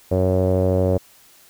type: tone with low-pass filter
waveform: sawtooth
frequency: 92.9 Hz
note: F#2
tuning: 7 cents sharp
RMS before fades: -18 dBFS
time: 0.11-0.98 s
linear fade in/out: 10 ms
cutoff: 540 Hz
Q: 5.1
effects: white hiss -51 dBFS RMS until 1.49 s